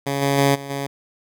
10% pulse tone with level steps, 139.5 Hz, C#3, 11 cents sharp, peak -13 / -9 / -6 / -23 / -16 dBFS, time 0.06-0.87 s, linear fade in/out 10 ms, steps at 0.21 / 0.37 / 0.54 / 0.69 s, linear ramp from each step 20 ms, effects none

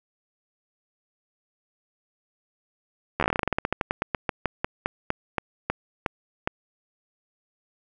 slowing click train, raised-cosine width 0.5 ms, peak -8 dBFS, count 29, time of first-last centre 3.2-6.475 s, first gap 12 ms, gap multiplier 1.14, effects none

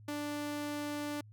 sawtooth tone, 293.7 Hz, D4, in tune, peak -32 dBFS, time 0.08-1.21 s, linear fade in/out 5 ms, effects added 106 Hz sine -52 dBFS peak until 1.32 s

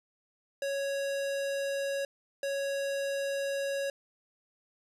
square tone bursts at uneven times, 554.4 Hz, C#5, in tune, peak -31 dBFS, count 2, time 0.62-2.05 / 2.43-3.9 s, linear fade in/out 2 ms, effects low-pass 11000 Hz 12 dB/octave + 12-bit

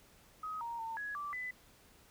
sine tone with pitch steps, 1263 / 934 / 903 / 1674 / 1166 / 2002 Hz, D#6 / A#5 / A5 / G#6 / D6 / B6, +26 / +3 / +45 / +13 / -13 / +23 cents, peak -38 dBFS, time 0.43-1.51 s, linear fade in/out 5 ms, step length 180 ms, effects pink hiss -63 dBFS RMS until 2.1 s

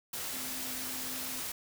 sine tone in noise, 257.4 Hz, C4, 28 cents flat, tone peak -47 dBFS, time 0.33-1.4 s, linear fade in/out 5 ms, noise white, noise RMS -38 dBFS, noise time 0.13-1.52 s, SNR -12 dB, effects none

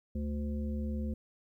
harmonic tone with a mistuned harmonic, 73.42 Hz, D2, in tune, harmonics 1 / 3 / 5 / 7, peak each -34 / -36 / -49 / -47 dBFS, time 0.15-1.14 s, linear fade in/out 5 ms, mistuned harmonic 5, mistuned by -23 cents, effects 12-bit

